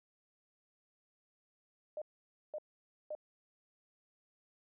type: tone bursts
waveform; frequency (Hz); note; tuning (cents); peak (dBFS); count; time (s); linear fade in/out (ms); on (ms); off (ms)
sine; 608; D#5; -40; -38; 3; 1.97-3.151; 2; 47; 520
effects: none